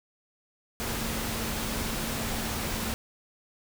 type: tone in noise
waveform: sine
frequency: 225.7 Hz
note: A3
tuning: 44 cents sharp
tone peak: -38 dBFS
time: 0.8-2.94 s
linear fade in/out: 0 ms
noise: pink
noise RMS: -32 dBFS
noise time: 0.8-2.94 s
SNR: -9 dB
effects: none